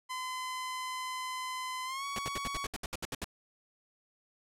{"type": "tone with pitch glide", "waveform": "sawtooth", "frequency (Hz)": [1022, 1121], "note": ["C6", "C#6"], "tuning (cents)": [-41, 19], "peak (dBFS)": -32, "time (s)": [0.09, 2.67], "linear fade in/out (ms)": 20, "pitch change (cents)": 160, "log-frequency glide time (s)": [1.85, 2.05]}
{"type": "noise bursts", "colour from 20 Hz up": "pink", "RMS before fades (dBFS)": -37, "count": 12, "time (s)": [2.16, 3.244], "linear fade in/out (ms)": 2, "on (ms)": 28, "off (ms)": 68}
{"effects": ["low-pass 11000 Hz 12 dB/octave"]}